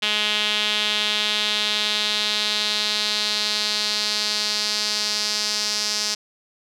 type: tone with band-pass filter sweep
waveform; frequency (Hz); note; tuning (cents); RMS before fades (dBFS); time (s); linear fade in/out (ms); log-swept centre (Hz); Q
sawtooth; 210.6; G#3; +24; -23; 0.02-6.15; 10; 3200 to 5200; 3.4
effects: none